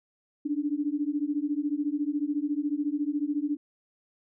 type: beating tone pair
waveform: sine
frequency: 286 / 300 Hz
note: D4 / D4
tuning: -46 / +37 cents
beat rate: 14 Hz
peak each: -29 dBFS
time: 0.45-3.57 s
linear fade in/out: 10 ms
effects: none